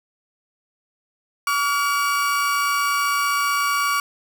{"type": "tone pair together", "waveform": "35% pulse", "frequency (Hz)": [1141, 1412.3], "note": ["C#6", "F6"], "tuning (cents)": [50, 19], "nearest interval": "major third", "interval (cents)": 369, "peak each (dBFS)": [-18, -23], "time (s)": [1.47, 4], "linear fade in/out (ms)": 2, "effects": []}